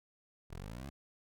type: linear sweep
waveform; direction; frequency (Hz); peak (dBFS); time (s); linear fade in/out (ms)
15% pulse; up; 36.71 to 72.9; -37; 0.5-0.9; 10
effects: none